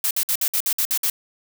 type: noise bursts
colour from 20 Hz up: blue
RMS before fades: -21 dBFS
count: 9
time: 0.04-1.1 s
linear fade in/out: 2 ms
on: 68 ms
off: 56 ms
effects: none